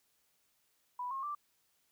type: tone with pitch steps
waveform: sine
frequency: 987.8 / 1077.2 / 1174.7 Hz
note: B5 / C#6 / D6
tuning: 0 / -50 / 0 cents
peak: -36 dBFS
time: 0.99-1.35 s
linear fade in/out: 5 ms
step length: 120 ms
effects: white hiss -75 dBFS RMS until 1.91 s